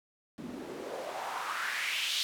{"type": "noise with band-pass filter sweep", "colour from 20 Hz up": "white", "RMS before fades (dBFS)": -36, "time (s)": [0.38, 2.23], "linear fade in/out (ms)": 0, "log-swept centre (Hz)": [210, 3800], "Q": 3, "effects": []}